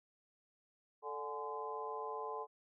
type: harmonic tone with a mistuned harmonic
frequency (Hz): 146.83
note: D3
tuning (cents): 0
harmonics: 3 / 4 / 5 / 6 / 7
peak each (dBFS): -44 / -51 / -50 / -46 / -44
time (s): 1.02-2.47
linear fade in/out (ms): 50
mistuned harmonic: 6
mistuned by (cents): -78
effects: none